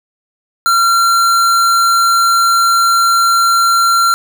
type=tone; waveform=square; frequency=1370 Hz; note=F6; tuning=34 cents flat; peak=-9 dBFS; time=0.66-4.14 s; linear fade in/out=0 ms; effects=none